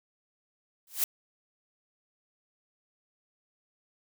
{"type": "noise with exponential growth", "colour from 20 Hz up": "blue", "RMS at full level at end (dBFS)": -22, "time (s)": [0.87, 1.04], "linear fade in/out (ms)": 2, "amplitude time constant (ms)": 35, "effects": []}